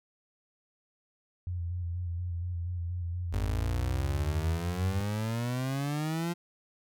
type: tone with vibrato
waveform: sine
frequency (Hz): 87.31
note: F2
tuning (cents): 0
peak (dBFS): -31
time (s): 1.47-5.01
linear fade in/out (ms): 0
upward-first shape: square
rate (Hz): 4.2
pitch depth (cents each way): 35
type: exponential sweep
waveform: 30% pulse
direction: up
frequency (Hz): 49.55 to 174.61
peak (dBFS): -27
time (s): 3.32-6.34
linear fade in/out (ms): 20
effects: none